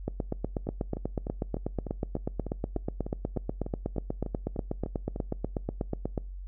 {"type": "two click trains", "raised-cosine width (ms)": 2, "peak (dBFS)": [-22, -16], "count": [16, 51], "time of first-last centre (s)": [[0.67, 5.161], [0.08, 6.178]], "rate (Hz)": [3.34, 8.2], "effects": ["noise-tail reverb RT60 0.4 s tail -25 dB re dry", "added 46 Hz sine -37 dBFS peak until 6.47 s"]}